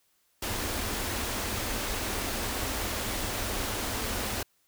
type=band-stop noise; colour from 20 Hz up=pink; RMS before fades=-32 dBFS; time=0.42-4.43 s; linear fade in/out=5 ms; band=120 to 190 Hz; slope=96 dB/octave; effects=white hiss -70 dBFS RMS until 4.67 s